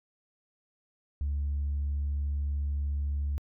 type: tone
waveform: sine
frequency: 71.6 Hz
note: D2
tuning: 43 cents flat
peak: -26 dBFS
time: 1.21-3.38 s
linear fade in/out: 0 ms
effects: tanh soft clip ceiling -25 dBFS